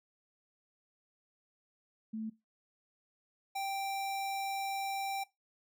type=tone pair in turn; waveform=sine / square; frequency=220 / 784 Hz; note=A3 / G5; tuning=0 / 0 cents; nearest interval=octave + minor seventh; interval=2200 cents; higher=second; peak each=-36 / -35 dBFS; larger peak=second; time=2.13-2.3 / 3.55-5.24 s; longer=second; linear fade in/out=10 ms; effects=noise-tail reverb RT60 0.2 s tail -19 dB re dry